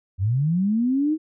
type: linear sweep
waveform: sine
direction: up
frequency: 87.31 to 321.6 Hz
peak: -18 dBFS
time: 0.18-1.18 s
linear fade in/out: 50 ms
effects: none